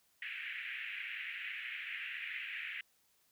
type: band-pass noise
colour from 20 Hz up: white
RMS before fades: -43 dBFS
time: 0.22-2.81 s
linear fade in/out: 2 ms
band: 1700 to 2700 Hz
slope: 48 dB/octave
effects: white hiss -73 dBFS RMS until 3.31 s